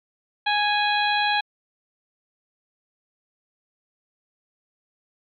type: harmonic tone with a mistuned harmonic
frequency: 830.6 Hz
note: G#5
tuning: in tune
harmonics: 1 / 2 / 3 / 4 / 5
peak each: -22 / -25 / -27 / -28 / -29 dBFS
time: 0.46-1.41 s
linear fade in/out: 10 ms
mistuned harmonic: 5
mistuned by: -55 cents
effects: MP3 96 kbps